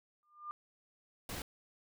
sine tone with exponential growth, 1200 Hz, D6, 37 cents sharp, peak -37 dBFS, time 0.23-0.51 s, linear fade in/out 0 ms, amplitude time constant 60 ms
pink noise, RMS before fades -42 dBFS, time 1.29-1.42 s, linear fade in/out 2 ms
effects none

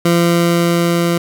20% pulse tone with level ramp, 171 Hz, F3, 36 cents flat, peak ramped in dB -5 to -8 dBFS, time 0.05-1.18 s, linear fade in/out 5 ms, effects none

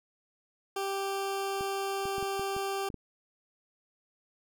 20% pulse tone, 392 Hz, G4, in tune, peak -26 dBFS, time 0.76-2.89 s, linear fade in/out 5 ms
clicks, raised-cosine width 3 ms, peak -29 dBFS, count 8, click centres 1.609 / 2.055 / 2.182 / 2.227 / 2.395 / 2.565 / 2.902 / 2.943 s
effects none

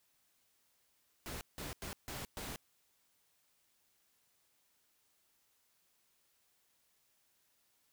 pink noise bursts at uneven times, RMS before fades -44 dBFS, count 5, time 1.26-1.41 / 1.58-1.73 / 1.82-1.93 / 2.08-2.25 / 2.37-2.56 s, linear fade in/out 0 ms, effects white hiss -75 dBFS RMS until 7.92 s

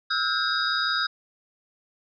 sine tone cluster, 1304 / 1430 / 1591 / 3780 / 4921 Hz, E6 / F6 / G6 / A#7 / D#8, -19 / +41 / +25 / +23 / -20 cents, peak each -29 dBFS, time 0.1-1.07 s, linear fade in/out 10 ms, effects none

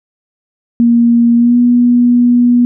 sine tone with pitch glide, 235.4 to 242.6 Hz, A#3 to B3, +17 to -31 cents, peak -5 dBFS, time 0.8-2.65 s, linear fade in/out 0 ms, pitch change +52 cents, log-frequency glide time 1.36-1.57 s, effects none

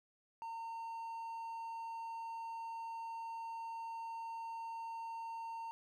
triangle tone, 913 Hz, A#5, 36 cents flat, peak -40 dBFS, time 0.42-5.71 s, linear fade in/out 0 ms, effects none

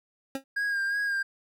25% pulse tone with exponential decay, 270 Hz, C#4, 45 cents flat, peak -23 dBFS, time 0.35-0.44 s, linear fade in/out 2 ms, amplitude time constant 18 ms
triangle tone with vibrato, 1621 Hz, G#6, 42 cents flat, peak -24 dBFS, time 0.56-1.23 s, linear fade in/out 10 ms, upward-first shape sine, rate 2.8 Hz, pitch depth 35 cents each way
effects none

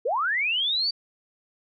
sine linear sweep, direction up, 413.9 to 4672 Hz, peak -22 dBFS, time 0.05-0.91 s, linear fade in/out 10 ms, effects none

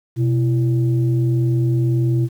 sine tone pair together, 125.41 / 334.8 Hz, B2 / E4, +27 / +27 cents, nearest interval octave + perfect fourth, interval 1700 cents, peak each -14 / -22 dBFS, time 0.16-2.29 s, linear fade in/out 50 ms, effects tanh soft clip ceiling -8 dBFS + 8-bit

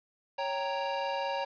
square chord, G diminished, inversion second, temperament equal, 554.4 / 784 / 932.3 Hz, Db5 / G5 / Bb5, 0 / 0 / 0 cents, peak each -35 / -38 / -35 dBFS, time 0.38-1.45 s, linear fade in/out 10 ms, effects resampled to 11025 Hz + 9-bit

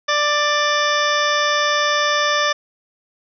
harmonic tone, 590 Hz, D5, 8 cents sharp, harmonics 1 / 2 / 3 / 4 / 5 / 6 / 8 / 9 / 10, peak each -22 / -20 / -21 / -28 / -31 / -24 / -32 / -28 / -31 dBFS, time 0.08-2.53 s, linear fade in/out 10 ms, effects none

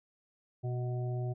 harmonic tone with a mistuned harmonic, 123.47 Hz, B2, in tune, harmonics 1 / 3 / 5 / 6, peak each -32 / -42 / -46 / -48 dBFS, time 0.63-1.34 s, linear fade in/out 20 ms, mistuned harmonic 5, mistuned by +24 cents, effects none

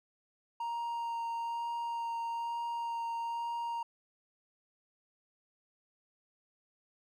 triangle tone with vibrato, 932.3 Hz, A#5, in tune, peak -32 dBFS, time 0.6-3.83 s, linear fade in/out 5 ms, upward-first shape sine, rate 1.1 Hz, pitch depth 10 cents each way, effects none

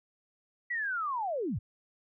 sine linear sweep, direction down, 1975.5 to 69 Hz, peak -30 dBFS, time 0.7-1.59 s, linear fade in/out 10 ms, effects none

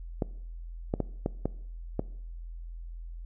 clicks, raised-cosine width 2 ms, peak -14 dBFS, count 6, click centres 0.222 / 0.939 / 1.003 / 1.261 / 1.456 / 1.994 s, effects noise-tail reverb RT60 0.7 s tail -21 dB re dry + added 42 Hz sine -38 dBFS peak until 3.25 s

